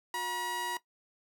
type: tone pair together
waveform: sawtooth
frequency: 359.6 / 960 Hz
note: F#4 / B5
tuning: -49 / -49 cents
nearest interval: octave + perfect fourth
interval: 1700 cents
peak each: -39 / -29 dBFS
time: 0.14-0.77 s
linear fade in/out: 2 ms
effects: noise-tail reverb RT60 0.1 s tail -17 dB re dry